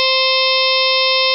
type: harmonic tone with a mistuned harmonic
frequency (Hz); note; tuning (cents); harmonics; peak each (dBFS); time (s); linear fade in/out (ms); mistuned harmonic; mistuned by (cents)
523.3; C5; 0; 1 / 2 / 4 / 5 / 6 / 7 / 8 / 9 / 10; -19 / -21 / -23 / -20 / -23 / -19 / -22 / -25 / -20; 0-1.34; 0; 10; +16
effects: none